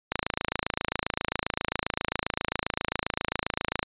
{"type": "click train", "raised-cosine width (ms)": 0.3, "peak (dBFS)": -9, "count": 103, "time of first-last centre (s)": [0.12, 3.829], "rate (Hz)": 27.5, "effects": ["resampled to 8000 Hz"]}